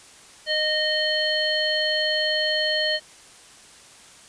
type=harmonic tone; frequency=616 Hz; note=D#5; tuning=17 cents flat; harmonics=1 / 3 / 5 / 7; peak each=-26 / -26 / -26 / -26 dBFS; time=0.46-3 s; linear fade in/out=50 ms; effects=white hiss -48 dBFS RMS until 4.28 s + resampled to 22050 Hz